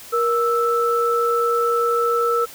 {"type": "tone pair together", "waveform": "sine", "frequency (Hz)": [471.6, 1318.5], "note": ["A#4", "E6"], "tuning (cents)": [20, 0], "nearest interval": "octave + tritone", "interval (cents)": 1780, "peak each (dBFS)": -19, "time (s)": [0.12, 2.46], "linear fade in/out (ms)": 20, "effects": ["white hiss -40 dBFS RMS until 2.54 s"]}